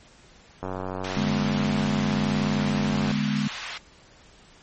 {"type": "click train", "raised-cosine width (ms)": 1, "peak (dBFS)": -17, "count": 233, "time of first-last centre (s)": [0.63, 3.114], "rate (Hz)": 93.4}
{"type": "band-pass noise", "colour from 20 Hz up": "white", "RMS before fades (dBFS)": -36, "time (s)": [1.04, 3.78], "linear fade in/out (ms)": 5, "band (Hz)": [930, 3200], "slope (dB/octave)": 12}
{"type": "chord", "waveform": "sine", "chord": "G# diminished", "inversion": "second", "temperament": "equal", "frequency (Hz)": [146.83, 207.7, 246.9], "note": ["D3", "G#3", "B3"], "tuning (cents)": [0, 0, 0], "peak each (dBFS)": [-28, -24, -29], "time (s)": [1.17, 3.48], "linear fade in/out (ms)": 0}
{"effects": ["pink hiss -53 dBFS RMS until 4.62 s", "MP3 32 kbps"]}